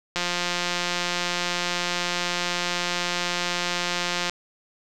click train, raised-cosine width 0.2 ms, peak -8 dBFS, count 729, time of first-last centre 0.16-4.296 s, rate 176 Hz, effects none

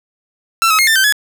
sawtooth tone with pitch steps, 1342 / 1278 / 2140 / 1788 / 1550 / 1695 Hz, E6 / D#6 / C7 / A6 / G6 / G#6, +31 / +46 / +38 / +27 / -20 / +35 cents, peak -6 dBFS, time 0.62-1.124 s, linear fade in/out 0 ms, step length 84 ms, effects none

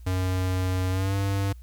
square tone with pitch glide, 92.5 to 98.57 Hz, F#2 to G2, 0 to +10 cents, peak -24 dBFS, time 0.06-1.53 s, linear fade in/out 10 ms, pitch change +110 cents, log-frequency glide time 0.9-1.15 s, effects added 60 Hz sine -41 dBFS peak until 1.62 s + white hiss -64 dBFS RMS until 1.62 s

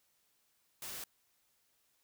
white noise, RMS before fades -44 dBFS, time 0.82-1.04 s, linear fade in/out 2 ms, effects white hiss -75 dBFS RMS until 2.03 s

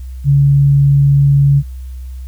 sine tone, 140.6 Hz, C#3, 25 cents sharp, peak -6 dBFS, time 0.24-1.63 s, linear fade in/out 50 ms, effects added 64 Hz sine -24 dBFS peak until 2.27 s + white hiss -51 dBFS RMS until 2.27 s

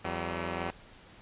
5% pulse tone pair together, 84.9 / 190.6 Hz, F2 / G3, -48 / -48 cents, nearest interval octave + major second, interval 1400 cents, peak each -23 / -25 dBFS, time 0.04-0.71 s, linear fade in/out 10 ms, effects pink hiss -54 dBFS RMS until 1.21 s + resampled to 8000 Hz

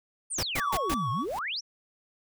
sine exponential two-way sweep, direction down then up, 9700 to 107.6 to 6060 Hz, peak -30 dBFS, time 0.3-1.61 s, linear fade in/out 20 ms, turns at 1.1 s
pink noise bursts, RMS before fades -31 dBFS, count 4, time 0.38-0.944 s, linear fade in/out 5 ms, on 51 ms, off 120 ms
triangle tone with vibrato, 1126 Hz, C#6, 27 cents sharp, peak -27 dBFS, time 0.56-1.26 s, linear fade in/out 50 ms, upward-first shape triangle, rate 3.1 Hz, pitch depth 56 cents each way
pink noise with exponential growth, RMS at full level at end -40 dBFS, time 1.04-1.39 s, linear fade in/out 2 ms, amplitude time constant 74 ms
effects none

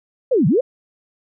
sine linear two-way sweep, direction down then up, 558 to 129.8 to 558 Hz, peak -12 dBFS, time 0.31-0.61 s, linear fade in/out 10 ms, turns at 0.47 s, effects none

